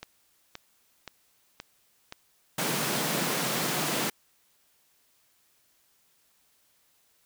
click train, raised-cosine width 0.2 ms, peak -21 dBFS, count 6, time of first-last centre 0.03-2.648 s, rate 1.91 Hz
pink high-pass noise, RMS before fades -29 dBFS, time 2.58-4.1 s, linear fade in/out 5 ms, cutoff 140 Hz, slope 48 dB/octave
effects white hiss -67 dBFS RMS until 7.25 s

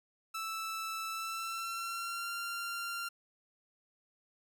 sawtooth tone with pitch glide, 1318.5 to 1384.1 Hz, E6 to F6, 0 to -16 cents, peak -33 dBFS, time 0.34-3.09 s, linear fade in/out 10 ms, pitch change +84 cents, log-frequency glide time 1.1-2.32 s, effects none

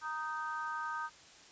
harmonic tone, 310.6 Hz, D#4, 3 cents flat, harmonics 3 / 4 / 5, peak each -41 / -39 / -41 dBFS, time 0.01-1.1 s, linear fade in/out 50 ms, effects white hiss -57 dBFS RMS until 1.51 s + resampled to 16000 Hz

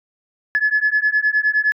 sine beating tone pair, 1707 / 1716.7 Hz, G#6 / A6, +47 / -43 cents, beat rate 9.7 Hz, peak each -17 dBFS, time 0.55-1.72 s, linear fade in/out 0 ms, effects tanh soft clip ceiling -8 dBFS

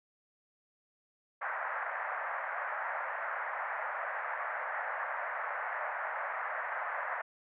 white band-pass noise, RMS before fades -37 dBFS, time 1.41-7.22 s, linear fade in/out 10 ms, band 580 to 1900 Hz, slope 48 dB/octave, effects none

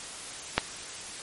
click, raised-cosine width 0.3 ms, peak -4 dBFS, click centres 0.58 s, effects white hiss -40 dBFS RMS until 1.22 s + MP3 48 kbps

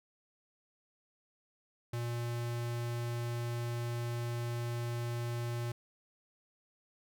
square tone, 118.9 Hz, A#2, 35 cents sharp, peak -35 dBFS, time 1.93-5.72 s, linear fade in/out 5 ms, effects none

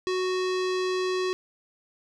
square tone with low-pass filter, 369.8 Hz, F#4, 1 cent flat, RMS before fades -27 dBFS, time 0.07-1.33 s, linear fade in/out 0 ms, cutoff 5000 Hz, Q 1.5, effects none

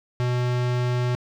square tone, 123.47 Hz, B2, in tune, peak -22 dBFS, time 0.2-1.15 s, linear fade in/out 0 ms, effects low-pass 5000 Hz 12 dB/octave + 8-bit

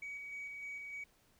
sine tone with tremolo, 2264 Hz, C#7, 36 cents sharp, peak -40 dBFS, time 0.02-1.04 s, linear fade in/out 5 ms, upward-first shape square, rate 3.3 Hz, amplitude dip 30%, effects tanh soft clip ceiling -39 dBFS + pink hiss -70 dBFS RMS until 1.39 s

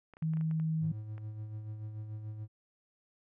clicks, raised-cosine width 0.5 ms, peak -38 dBFS, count 9, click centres 0.137 / 0.169 / 0.225 / 0.336 / 0.371 / 0.411 / 0.512 / 0.599 / 1.18 s
sine tone, 159.3 Hz, D#3, 41 cents sharp, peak -29 dBFS, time 0.22-0.92 s, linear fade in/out 5 ms
triangle tone with tremolo, 107.5 Hz, A2, 40 cents flat, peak -35 dBFS, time 0.8-2.48 s, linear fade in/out 50 ms, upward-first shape sine, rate 6.9 Hz, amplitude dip 45%
effects none

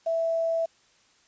sine tone with quantisation, 659.3 Hz, E5, in tune, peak -23 dBFS, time 0.06-0.66 s, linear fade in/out 10 ms, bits 8, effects white hiss -62 dBFS RMS until 1.27 s + resampled to 16000 Hz

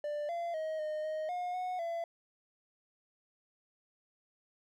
triangle tone with pitch steps, 591 / 684 / 630 / 614 / 623 / 717 / 732 / 675 Hz, D5 / F5 / D#5 / D#5 / D#5 / F5 / F#5 / E5, +11 / -36 / +21 / -23 / +2 / +45 / -19 / +41 cents, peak -32 dBFS, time 0.04-2.04 s, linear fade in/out 2 ms, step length 250 ms, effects none

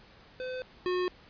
square tone pair in turn, 510 / 362.7 Hz, C5 / F#4, -44 / -34 cents, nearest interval tritone, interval 590 cents, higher first, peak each -35 / -28 dBFS, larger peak second, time 0.4-0.62 / 0.86-1.08 s, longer neither, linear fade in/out 0 ms, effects pink hiss -56 dBFS RMS until 1.29 s + resampled to 11025 Hz

